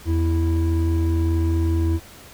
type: tone pair together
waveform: triangle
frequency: 82.5 / 329 Hz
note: E2 / E4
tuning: +2 / -3 cents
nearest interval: 2 octaves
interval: 2395 cents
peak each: -16 / -22 dBFS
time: 0.05-2 s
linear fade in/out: 50 ms
effects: pink hiss -44 dBFS RMS until 2.33 s